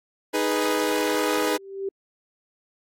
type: chord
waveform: sawtooth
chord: G# minor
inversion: second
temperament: equal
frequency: 311.1 / 415.3 / 493.9 Hz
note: D#4 / G#4 / B4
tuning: 0 / 0 / 0 cents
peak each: -22 dBFS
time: 0.33-1.58 s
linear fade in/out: 20 ms
type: tone with exponential growth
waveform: sine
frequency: 390.5 Hz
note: G4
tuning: 7 cents flat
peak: -23 dBFS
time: 1.33-1.89 s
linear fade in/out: 5 ms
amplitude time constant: 120 ms
effects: AAC 64 kbps